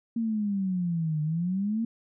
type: exponential two-way sweep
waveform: sine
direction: down then up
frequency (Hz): 233.1 to 150.3 to 233.1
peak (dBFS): -25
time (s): 0.16-1.85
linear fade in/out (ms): 5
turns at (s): 1.22
effects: none